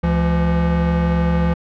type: tone pair together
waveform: square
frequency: 71 / 169.94 Hz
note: C#2 / F3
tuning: +42 / -47 cents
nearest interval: octave + minor third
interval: 1511 cents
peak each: -20 / -17 dBFS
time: 0.03-1.54 s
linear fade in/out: 10 ms
effects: low-pass 2000 Hz 12 dB/octave